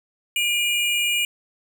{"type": "tone pair together", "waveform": "square", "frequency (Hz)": [2407, 2883], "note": ["D7", "F#7"], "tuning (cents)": [42, -46], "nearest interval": "minor third", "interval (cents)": 312, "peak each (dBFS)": -23, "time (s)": [0.36, 1.25], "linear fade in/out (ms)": 2, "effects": []}